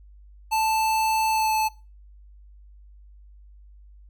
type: tone with pitch glide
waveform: square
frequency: 880 to 870.9 Hz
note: A5 to A5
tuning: 0 to -18 cents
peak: -21 dBFS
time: 0.51-1.69 s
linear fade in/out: 20 ms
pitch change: -18 cents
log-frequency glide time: 1.3-1.53 s
effects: noise-tail reverb RT60 0.3 s tail -20 dB re dry + added 50 Hz sine -46 dBFS peak until 4.09 s